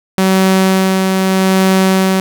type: tone with tremolo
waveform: sawtooth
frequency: 189.6 Hz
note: F#3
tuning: 43 cents sharp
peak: -4 dBFS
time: 0.18-2.2 s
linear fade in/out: 0 ms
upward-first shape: sine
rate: 0.81 Hz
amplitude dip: 30%
effects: none